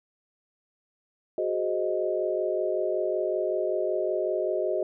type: chord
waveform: sine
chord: Ab dominant seventh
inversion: third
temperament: equal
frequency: 370 / 415.3 / 523.3 / 622.3 Hz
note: Gb4 / Ab4 / C5 / Eb5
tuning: 0 / 0 / 0 / 0 cents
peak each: -29 / -32 / -33 / -28 dBFS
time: 1.38-4.83 s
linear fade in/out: 2 ms
effects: none